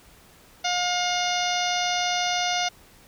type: harmonic tone with a mistuned harmonic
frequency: 714 Hz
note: F5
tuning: 38 cents sharp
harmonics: 1 / 2 / 3 / 4 / 5 / 6 / 7 / 8 / 9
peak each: -26 / -32 / -31 / -32 / -31 / -36 / -34 / -35 / -36 dBFS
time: 0.64-2.69 s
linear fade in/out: 10 ms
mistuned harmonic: 9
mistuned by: -61 cents
effects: pink hiss -53 dBFS RMS until 3.07 s